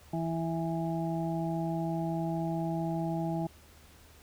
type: harmonic tone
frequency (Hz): 164.81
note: E3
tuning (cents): 0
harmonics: 1 / 2 / 4 / 5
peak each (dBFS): -32 / -35 / -38 / -39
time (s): 0.13-3.47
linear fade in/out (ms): 5
effects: added 76 Hz sine -57 dBFS peak until 4.22 s + pink hiss -58 dBFS RMS until 4.22 s